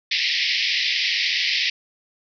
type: band-pass noise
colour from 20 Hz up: pink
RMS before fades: -22 dBFS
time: 0.11-1.7 s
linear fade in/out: 5 ms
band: 1900 to 5400 Hz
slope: 96 dB/octave
effects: none